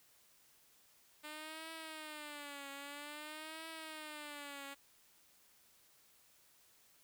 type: tone with vibrato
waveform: 5% pulse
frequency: 300 Hz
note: D4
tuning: 37 cents sharp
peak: -35 dBFS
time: 1.23-4.75 s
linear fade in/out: 20 ms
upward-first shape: triangle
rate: 0.51 Hz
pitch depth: 140 cents each way
effects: white hiss -68 dBFS RMS until 7.03 s